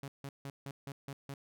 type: tone bursts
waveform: sawtooth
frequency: 138.59 Hz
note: C#3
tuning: in tune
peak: -37 dBFS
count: 7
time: 0.03-1.34 s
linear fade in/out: 2 ms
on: 50 ms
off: 160 ms
effects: none